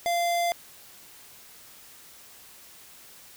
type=tone; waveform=square; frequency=691 Hz; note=F5; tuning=19 cents flat; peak=-24 dBFS; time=0.06-0.52 s; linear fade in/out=0 ms; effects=white hiss -50 dBFS RMS until 3.36 s